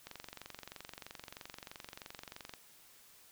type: click train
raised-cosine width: 0.2 ms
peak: -28 dBFS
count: 58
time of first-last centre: 0.07-2.538 s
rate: 23.1 Hz
effects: white hiss -61 dBFS RMS until 3.31 s